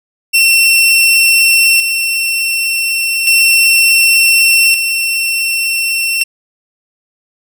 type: tone with tremolo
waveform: sawtooth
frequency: 2708 Hz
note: E7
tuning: 46 cents sharp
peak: -3 dBFS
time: 0.33-6.24 s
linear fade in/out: 20 ms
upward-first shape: square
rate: 0.34 Hz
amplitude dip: 50%
effects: none